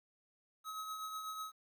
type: tone with tremolo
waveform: square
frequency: 1278 Hz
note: D#6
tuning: 46 cents sharp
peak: -40 dBFS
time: 0.64-1.52 s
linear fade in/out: 50 ms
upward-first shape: triangle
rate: 8.1 Hz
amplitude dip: 45%
effects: 12-bit